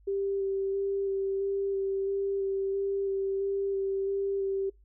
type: tone with vibrato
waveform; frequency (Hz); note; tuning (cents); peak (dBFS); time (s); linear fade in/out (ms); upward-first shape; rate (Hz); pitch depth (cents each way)
sine; 392; G4; 0; -27; 0.07-4.7; 10; square; 1.5; 11
effects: noise-tail reverb RT60 0.2 s tail -25 dB re dry + added 50 Hz sine -56 dBFS peak until 4.84 s